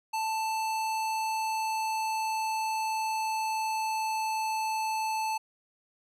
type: tone with pitch glide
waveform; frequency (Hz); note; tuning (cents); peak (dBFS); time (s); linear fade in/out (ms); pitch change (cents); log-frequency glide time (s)
square; 882 to 876.9; A5 to A5; +4 to -6; -29; 0.13-5.38; 10; -10; 0.3-4.49
effects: low-pass 12000 Hz 12 dB/octave